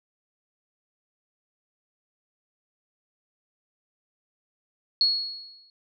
sine tone with exponential decay, 4336 Hz, C#8, 39 cents flat, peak -16 dBFS, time 5.01-5.7 s, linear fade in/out 1 ms, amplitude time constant 150 ms, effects none

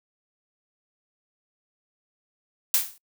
blue noise with exponential decay, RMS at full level -17 dBFS, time 2.74-2.98 s, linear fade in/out 2 ms, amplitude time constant 51 ms, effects noise-tail reverb RT60 0.1 s tail -26 dB re dry

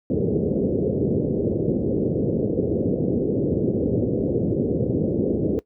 white low-pass noise, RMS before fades -21 dBFS, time 0.1-5.59 s, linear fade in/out 0 ms, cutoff 490 Hz, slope 48 dB/octave, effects noise-tail reverb RT60 0.1 s tail -18 dB re dry + high-pass 100 Hz 12 dB/octave

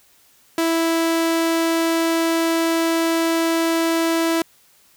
sawtooth tone, 329.6 Hz, E4, in tune, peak -13 dBFS, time 0.58-4.42 s, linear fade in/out 2 ms, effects white hiss -55 dBFS RMS until 4.96 s

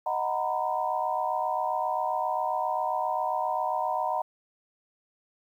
sine chord, B major seventh, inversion first, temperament equal with one note detuned, 622.3 / 740 / 932.3 / 999.8 Hz, D#5 / F#5 / A#5 / B5, 0 / 0 / 0 / +21 cents, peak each -33 / -30 / -30 / -33 dBFS, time 0.06-4.22 s, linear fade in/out 5 ms, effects 10-bit

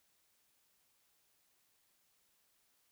silence, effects white hiss -75 dBFS RMS until 2.91 s

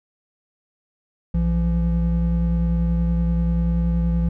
triangle tone pair together, 60.08 / 169.8 Hz, B1 / F3, -47 / -48 cents, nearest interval octave + tritone, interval 1799 cents, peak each -18 dBFS, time 1.34-4.29 s, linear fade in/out 5 ms, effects none

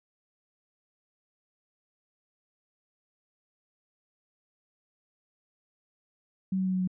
sine tone with pitch steps, 189.5 / 188.08 / 186.68 / 185.28 / 183.89 Hz, F#3 / F#3 / F#3 / F#3 / F#3, +42 / +29 / +16 / +3 / -10 cents, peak -25 dBFS, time 6.52-6.875 s, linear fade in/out 5 ms, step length 71 ms, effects none

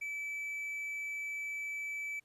triangle tone, 2307 Hz, D7, 31 cents flat, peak -35 dBFS, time 0.01-2.2 s, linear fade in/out 10 ms, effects pink hiss -75 dBFS RMS until 2.24 s + resampled to 32000 Hz

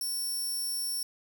5% pulse tone, 5440 Hz, F8, 46 cents flat, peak -25 dBFS, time 0.01-1.03 s, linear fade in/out 2 ms, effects 9-bit

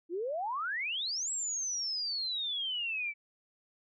sine exponential two-way sweep, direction up then down, 321.4 to 7780 to 2280 Hz, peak -32 dBFS, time 0.09-3.14 s, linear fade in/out 50 ms, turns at 1.31 s, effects none

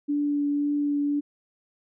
sine tone with vibrato, 289.6 Hz, D4, 24 cents flat, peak -22 dBFS, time 0.08-1.21 s, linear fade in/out 20 ms, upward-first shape triangle, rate 1.9 Hz, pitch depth 11 cents each way, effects none

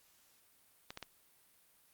clicks, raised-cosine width 0.2 ms, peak -26 dBFS, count 3, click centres 0.905 / 0.974 / 1.027 s, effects white hiss -68 dBFS RMS until 1.93 s + Opus 48 kbps

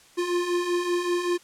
square beating tone pair, 347.8 / 353 Hz, F4 / F4, -7 / +19 cents, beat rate 5.2 Hz, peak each -31 / -25 dBFS, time 0.17-1.38 s, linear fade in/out 20 ms, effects white hiss -54 dBFS RMS until 1.43 s + low-pass 9000 Hz 12 dB/octave

